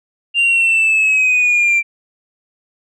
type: linear sweep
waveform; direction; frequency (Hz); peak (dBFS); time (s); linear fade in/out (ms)
sine; down; 2794 to 2349; -8; 0.34-1.83; 50
effects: tanh soft clip ceiling -9 dBFS